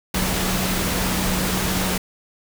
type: tone in noise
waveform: sine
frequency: 186 Hz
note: F#3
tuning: 9 cents sharp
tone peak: -25 dBFS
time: 0.14-1.98 s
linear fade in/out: 5 ms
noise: pink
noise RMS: -23 dBFS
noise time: 0.14-1.98 s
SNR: -5 dB
effects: none